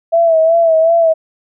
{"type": "tone with vibrato", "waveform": "sine", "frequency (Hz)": 657, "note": "E5", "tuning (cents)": -6, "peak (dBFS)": -7, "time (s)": [0.12, 1.14], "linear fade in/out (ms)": 20, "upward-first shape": "sine", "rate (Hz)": 2.7, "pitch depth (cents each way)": 50, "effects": []}